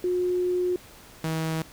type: tone pair in turn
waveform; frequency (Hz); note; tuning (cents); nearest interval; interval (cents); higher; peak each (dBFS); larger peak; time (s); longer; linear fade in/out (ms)
sine / sawtooth; 360 / 160.36; F#4 / E3; -47 / -47; octave + major second; 1400; first; -22; neither; 0.04-0.76 / 1.24-1.62; first; 2
effects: pink hiss -49 dBFS RMS until 1.72 s